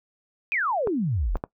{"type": "exponential sweep", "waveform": "sine", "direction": "down", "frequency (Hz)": [2553, 33.77], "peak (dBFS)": -22, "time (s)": [0.52, 1.37], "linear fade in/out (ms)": 0}
{"type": "clicks", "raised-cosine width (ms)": 1, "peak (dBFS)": -15, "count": 3, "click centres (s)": [0.873, 1.356, 1.439]}
{"effects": ["noise-tail reverb RT60 0.1 s tail -21 dB re dry"]}